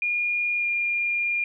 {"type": "tone with pitch glide", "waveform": "sine", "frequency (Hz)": [2426, 2408], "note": ["D#7", "D7"], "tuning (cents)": [-44, 43], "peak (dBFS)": -22, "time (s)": [0.02, 1.44], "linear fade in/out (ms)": 2, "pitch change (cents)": -13, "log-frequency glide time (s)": [0.57, 0.66], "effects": []}